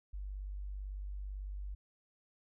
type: tone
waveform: sine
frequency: 49 Hz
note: G1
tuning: in tune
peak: -39 dBFS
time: 0.13-1.75 s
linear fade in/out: 10 ms
effects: none